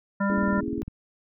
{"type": "harmonic tone", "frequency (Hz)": 198.9, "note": "G3", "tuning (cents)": 25, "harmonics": [1, 3, 5, 7, 9], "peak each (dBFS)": [-23, -31, -31, -31, -36], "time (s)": [0.2, 0.61], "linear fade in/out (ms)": 10}
{"type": "chord", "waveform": "sine", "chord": "A# half-diminished seventh", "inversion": "none", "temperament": "equal", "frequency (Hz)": [233.1, 277.2, 329.6, 415.3], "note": ["A#3", "C#4", "E4", "G#4"], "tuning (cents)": [0, 0, 0, 0], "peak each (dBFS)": [-33, -32, -33, -35], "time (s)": [0.3, 0.82], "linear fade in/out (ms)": 0}
{"type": "click train", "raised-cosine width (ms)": 5, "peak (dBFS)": -23, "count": 11, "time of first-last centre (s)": [0.38, 0.88], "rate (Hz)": 20}
{"effects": []}